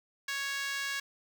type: tone with high-pass filter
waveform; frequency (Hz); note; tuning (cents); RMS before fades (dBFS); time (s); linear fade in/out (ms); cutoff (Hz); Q
5% pulse; 554.4; C#5; 0; -35; 0.28-1; 5; 1500; 3.4
effects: none